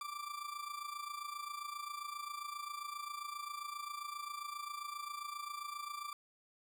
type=tone with amplitude modulation; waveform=40% pulse; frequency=1174.7 Hz; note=D6; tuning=in tune; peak=-38 dBFS; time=0.01-6.13 s; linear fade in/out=2 ms; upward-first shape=sine; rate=27.5 Hz; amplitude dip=70%; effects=none